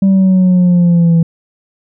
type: exponential sweep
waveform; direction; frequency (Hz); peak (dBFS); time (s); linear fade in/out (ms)
sine; down; 195.2 to 164.81; -3; 0.02-1.23; 5
effects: tanh soft clip ceiling -5 dBFS